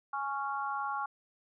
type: chord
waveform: sine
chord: Db major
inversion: second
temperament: just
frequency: 831.5 / 1108.7 / 1385.9 Hz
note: Ab5 / Db6 / F6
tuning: +2 / 0 / -14 cents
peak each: -36 / -36 / -38 dBFS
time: 0.13-1.06 s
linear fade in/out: 5 ms
effects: none